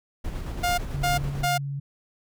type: noise with tremolo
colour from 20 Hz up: brown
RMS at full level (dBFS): -30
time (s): 0.24-1.46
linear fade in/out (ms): 10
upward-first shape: square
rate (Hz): 9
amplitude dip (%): 30
type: tone bursts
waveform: sawtooth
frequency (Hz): 707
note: F5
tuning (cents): +21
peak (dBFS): -18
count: 3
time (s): 0.63-1.58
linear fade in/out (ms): 10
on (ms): 150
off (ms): 250
type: tone with vibrato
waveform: sine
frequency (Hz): 140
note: C#3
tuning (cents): +18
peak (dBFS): -28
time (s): 0.93-1.8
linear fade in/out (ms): 10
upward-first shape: square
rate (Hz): 18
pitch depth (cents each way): 10
effects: none